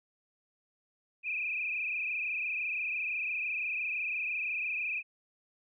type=tone with frequency modulation; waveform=sine; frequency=2489 Hz; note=D#7; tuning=in tune; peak=-31 dBFS; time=1.23-5.03 s; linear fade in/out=50 ms; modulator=25.9 Hz; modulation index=4.3; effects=none